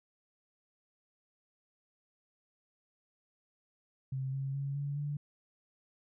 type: tone with pitch steps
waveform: sine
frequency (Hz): 132.8 / 135.9 / 139.08 / 142.33 / 145.66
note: C3 / C#3 / C#3 / C#3 / D3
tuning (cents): +26 / -34 / +6 / +46 / -14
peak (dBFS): -33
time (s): 4.12-5.17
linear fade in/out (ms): 5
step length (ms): 210
effects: none